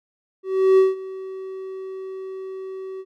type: tone with ADSR envelope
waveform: triangle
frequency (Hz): 380.4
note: F#4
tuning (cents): +48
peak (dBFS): -8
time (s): 0.43-3.05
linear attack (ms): 350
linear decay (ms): 170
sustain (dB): -20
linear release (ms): 50
effects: none